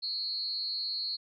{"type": "tone with amplitude modulation", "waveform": "sine", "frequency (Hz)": 4290, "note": "C8", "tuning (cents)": 42, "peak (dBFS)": -28, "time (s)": [0.02, 1.17], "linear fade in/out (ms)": 20, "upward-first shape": "sine", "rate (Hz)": 263, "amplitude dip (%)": 75, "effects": []}